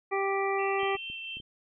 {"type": "harmonic tone", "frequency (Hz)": 392, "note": "G4", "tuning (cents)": 0, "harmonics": [1, 2, 3, 5, 6], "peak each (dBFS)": [-29, -32, -34, -36, -37], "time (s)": [0.11, 0.97], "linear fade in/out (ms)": 20}
{"type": "tone with pitch glide", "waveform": "sine", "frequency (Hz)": [2700, 2683], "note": ["E7", "E7"], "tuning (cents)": [41, 30], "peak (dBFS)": -38, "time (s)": [0.58, 1.39], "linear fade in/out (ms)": 20, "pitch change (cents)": -11, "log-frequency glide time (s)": [1.11, 1.18]}
{"type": "tone with tremolo", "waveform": "sine", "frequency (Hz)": 3136, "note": "G7", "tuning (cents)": 0, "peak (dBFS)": -38, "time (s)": [0.79, 1.41], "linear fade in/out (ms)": 5, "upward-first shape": "triangle", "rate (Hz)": 4.2, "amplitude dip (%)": 55}
{"type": "clicks", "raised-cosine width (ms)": 3, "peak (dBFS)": -37, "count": 5, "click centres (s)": [0.832, 0.953, 1.1, 1.37, 1.401]}
{"effects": []}